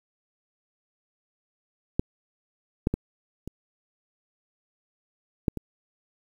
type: clicks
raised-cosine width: 3 ms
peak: -9 / -8 / -12 / -22 / -9 / -19 dBFS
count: 6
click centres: 1.995 / 2.871 / 2.94 / 3.476 / 5.482 / 5.573 s
effects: 8-bit